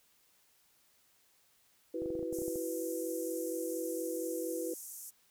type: chord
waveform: sine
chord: E suspended second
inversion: none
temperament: equal with one note detuned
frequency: 329.6 / 373.9 / 493.9 Hz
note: E4 / F#4 / B4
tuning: 0 / +18 / 0 cents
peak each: -38 / -41 / -38 dBFS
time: 1.94-4.74 s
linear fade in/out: 5 ms
type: clicks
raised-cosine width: 2 ms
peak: -32 dBFS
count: 11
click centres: 2.02 / 2.059 / 2.104 / 2.153 / 2.193 / 2.228 / 2.327 / 2.387 / 2.419 / 2.481 / 2.558 s
type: band-pass noise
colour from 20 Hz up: white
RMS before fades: -47 dBFS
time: 2.32-5.11 s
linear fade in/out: 20 ms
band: 6000 to 14000 Hz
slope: 48 dB/octave
effects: white hiss -69 dBFS RMS until 5.3 s